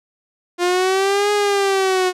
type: linear two-way sweep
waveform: sawtooth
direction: up then down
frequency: 349.2 to 415.3 to 363.3 Hz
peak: -11 dBFS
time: 0.58-2.13 s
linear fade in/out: 50 ms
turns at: 1.32 s
effects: low-pass 9000 Hz 12 dB/octave